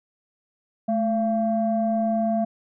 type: tone pair together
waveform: sine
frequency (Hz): 217.5 / 681.2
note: A3 / F5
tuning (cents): -20 / -43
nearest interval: octave + minor sixth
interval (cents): 1977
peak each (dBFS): -22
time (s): 0.88-2.45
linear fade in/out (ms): 10
effects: tanh soft clip ceiling -13 dBFS